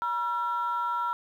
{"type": "tone pair together", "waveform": "sine", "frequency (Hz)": [960.2, 1356], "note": ["B5", "E6"], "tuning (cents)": [-49, 49], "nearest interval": "tritone", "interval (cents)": 598, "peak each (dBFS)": -28, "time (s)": [0.02, 1.13], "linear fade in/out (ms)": 0, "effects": ["tanh soft clip ceiling -21 dBFS", "10-bit"]}